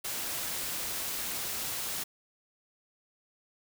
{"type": "noise", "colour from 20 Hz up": "white", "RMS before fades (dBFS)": -35, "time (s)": [0.04, 2.04], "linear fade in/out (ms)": 10, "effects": []}